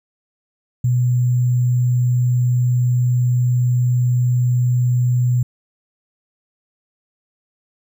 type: tone with sample-and-hold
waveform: sine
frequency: 123.8 Hz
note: B2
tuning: 5 cents sharp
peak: -13 dBFS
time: 0.84-5.43 s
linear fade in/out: 5 ms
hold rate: 7350 Hz
effects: none